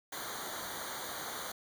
pink noise with comb filter, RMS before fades -41 dBFS, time 0.12-1.52 s, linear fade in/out 5 ms, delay 0.38 ms, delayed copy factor -1, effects none

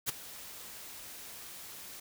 white noise with ADSR envelope, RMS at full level -30 dBFS, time 0.06-2 s, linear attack 31 ms, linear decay 13 ms, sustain -17 dB, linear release 5 ms, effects none

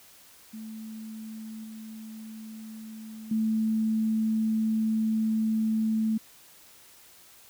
sine tone with level steps, 220 Hz, A3, in tune, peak -37 / -39 / -23 dBFS, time 0.53-6.18 s, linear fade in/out 10 ms, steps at 1.64 / 3.31 s, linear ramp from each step 5 ms, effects white hiss -54 dBFS RMS until 7.49 s

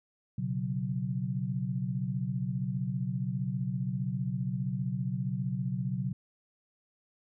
sine chord, B suspended second, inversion none, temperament equal, 123.47 / 138.59 / 185 Hz, B2 / C#3 / F#3, 0 / 0 / 0 cents, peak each -34 dBFS, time 0.38-6.13 s, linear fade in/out 5 ms, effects none

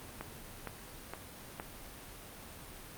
click train, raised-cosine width 0.5 ms, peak -24 dBFS, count 4, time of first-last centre 0.21-1.599 s, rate 2.16 Hz, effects pink hiss -49 dBFS RMS until 2.97 s + Opus 32 kbps

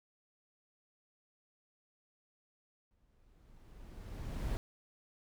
brown noise with exponential growth, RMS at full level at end -34 dBFS, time 2.91-4.57 s, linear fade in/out 0 ms, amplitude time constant 360 ms, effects none

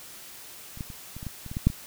clicks, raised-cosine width 5 ms, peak -30 / -21 / -28 / -27 / -26 / -21 / -27 / -24 / -17 / -6 / -23 dBFS, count 11, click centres 0.774 / 0.808 / 0.902 / 1.166 / 1.229 / 1.267 / 1.463 / 1.515 / 1.569 / 1.67 / 1.701 s, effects white hiss -45 dBFS RMS until 1.86 s

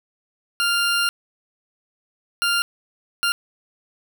20% pulse tone bursts at uneven times, 1396.9 Hz, F6, in tune, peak -13 dBFS, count 3, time 0.6-1.09 / 2.42-2.62 / 3.23-3.32 s, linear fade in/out 0 ms, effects none

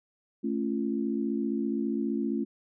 sine chord, A augmented, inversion none, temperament just, 220 / 275 / 343.8 Hz, A3 / C#4 / E#4, 0 / -14 / -27 cents, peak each -30 / -31 / -33 dBFS, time 0.43-2.45 s, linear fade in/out 20 ms, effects none

